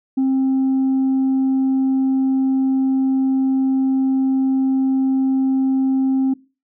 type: tone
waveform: sine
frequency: 265.3 Hz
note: C4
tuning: 24 cents sharp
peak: -12 dBFS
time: 0.17-6.34 s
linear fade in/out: 10 ms
effects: noise-tail reverb RT60 0.3 s tail -21 dB re dry + tanh soft clip ceiling -13 dBFS